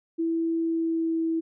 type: tone with pitch glide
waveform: sine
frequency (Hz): 329.6 to 326.4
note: E4 to E4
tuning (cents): 0 to -17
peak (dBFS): -23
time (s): 0.18-1.41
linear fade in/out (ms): 20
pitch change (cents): -17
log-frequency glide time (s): 0.59-1.22
effects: none